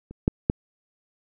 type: clicks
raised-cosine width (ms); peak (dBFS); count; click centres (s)
3; -27 / -6 / -6; 3; 0.11 / 0.279 / 0.499
effects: none